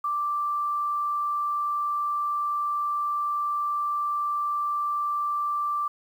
sine tone, 1174.7 Hz, D6, in tune, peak -24 dBFS, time 0.04-5.88 s, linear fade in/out 5 ms, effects 9-bit

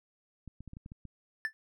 clicks, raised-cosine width 5 ms, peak -33 dBFS, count 8, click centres 0.477 / 0.606 / 0.677 / 0.734 / 0.769 / 0.861 / 0.919 / 1.053 s
triangle tone with exponential decay, 1760 Hz, A6, in tune, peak -24 dBFS, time 1.45-1.53 s, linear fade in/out 0 ms, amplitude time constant 16 ms
effects none

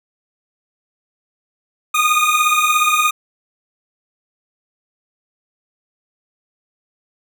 25% pulse beating tone pair, 1222 / 1239 Hz, D#6 / D#6, -32 / -8 cents, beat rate 17 Hz, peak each -12 dBFS, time 1.94-3.11 s, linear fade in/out 10 ms, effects none

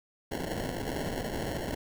white noise with sample-and-hold, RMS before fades -34 dBFS, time 0.31-1.75 s, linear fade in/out 10 ms, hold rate 1225 Hz, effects none

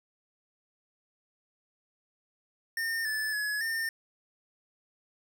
square tone with pitch steps, 1820 / 1742 / 1694 / 1811 Hz, A#6 / A6 / G#6 / A6, -42 / -18 / +34 / +49 cents, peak -30 dBFS, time 2.77-3.89 s, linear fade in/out 2 ms, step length 280 ms, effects 10-bit

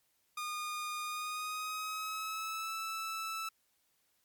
sawtooth tone with pitch glide, 1221 to 1316.2 Hz, D#6 to E6, -33 to -3 cents, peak -33 dBFS, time 0.37-3.49 s, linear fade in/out 5 ms, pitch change +130 cents, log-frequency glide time 1.03-2.72 s, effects white hiss -75 dBFS RMS until 4.24 s + MP3 96 kbps

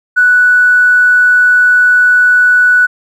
triangle tone with tanh clipping, 1480 Hz, F#6, in tune, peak -4 dBFS, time 0.16-2.87 s, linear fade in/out 20 ms, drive 2 dB, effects none

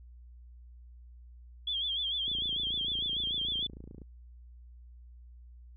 sine tone with vibrato, 3322 Hz, G#7, in tune, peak -30 dBFS, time 1.67-3.67 s, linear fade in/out 5 ms, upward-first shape sine, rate 6.7 Hz, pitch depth 96 cents each way
click train, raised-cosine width 3 ms, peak -34 dBFS, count 50, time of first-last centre 2.28-4.018 s, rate 28.2 Hz
effects added 60 Hz sine -49 dBFS peak until 5.76 s

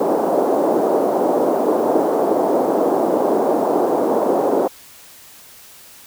pink band-pass noise, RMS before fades -17 dBFS, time 0-4.68 s, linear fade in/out 10 ms, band 300 to 790 Hz, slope 24 dB/octave, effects white hiss -43 dBFS RMS until 6.06 s

